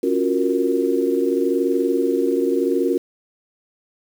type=chord; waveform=sine; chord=Gb major seventh; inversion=second; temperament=equal with one note detuned; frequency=276.1 / 349.2 / 370 / 466.2 Hz; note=Db4 / F4 / Gb4 / Bb4; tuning=-7 / 0 / 0 / 0 cents; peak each=-22 dBFS; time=0.03-2.98 s; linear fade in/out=5 ms; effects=7-bit